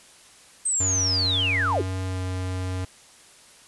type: linear sweep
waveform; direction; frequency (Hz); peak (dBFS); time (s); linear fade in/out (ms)
sine; down; 8372 to 282.5; -21; 0.65-1.82; 10
type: tone with pitch glide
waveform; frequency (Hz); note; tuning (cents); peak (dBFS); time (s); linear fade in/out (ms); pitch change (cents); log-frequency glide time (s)
square; 93.7 to 92.52; F#2 to F#2; +22 to 0; -27; 0.8-2.85; 5; -22; 2.03-2.21
effects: white hiss -51 dBFS RMS until 3.67 s + resampled to 24000 Hz